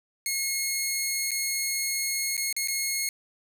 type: tone with dropouts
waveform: 10% pulse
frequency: 2165 Hz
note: C#7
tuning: 41 cents flat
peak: -17 dBFS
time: 0.26-3.09 s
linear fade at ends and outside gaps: 1 ms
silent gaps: 1.308-1.315 / 2.368-2.377 / 2.527-2.565 / 2.675-2.683 s
effects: none